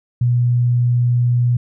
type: tone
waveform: sine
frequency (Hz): 121.7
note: B2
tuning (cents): -25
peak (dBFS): -12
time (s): 0.21-1.57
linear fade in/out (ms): 5
effects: none